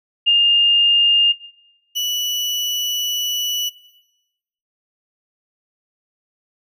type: tone pair in turn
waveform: sine / 35% pulse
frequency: 2818 / 2954 Hz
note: F7 / F#7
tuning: +15 / -3 cents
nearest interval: minor second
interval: 82 cents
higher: second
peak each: -10 / -17 dBFS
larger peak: first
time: 0.26-1.33 / 1.95-3.7 s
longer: second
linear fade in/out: 20 ms
effects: noise-tail reverb RT60 1.0 s tail -19 dB re dry